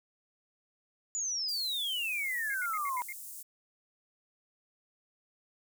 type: exponential sweep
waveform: sine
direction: down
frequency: 7040 to 956 Hz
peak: -31 dBFS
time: 1.15-3.02 s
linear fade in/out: 0 ms
type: high-pass noise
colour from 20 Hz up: pink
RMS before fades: -45 dBFS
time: 1.48-3.43 s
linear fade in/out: 10 ms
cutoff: 8000 Hz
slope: 24 dB/octave
type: tone bursts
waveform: sine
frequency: 2123 Hz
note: C7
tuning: 25 cents sharp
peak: -38 dBFS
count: 6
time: 2.5-3.126 s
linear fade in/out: 2 ms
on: 41 ms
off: 76 ms
effects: none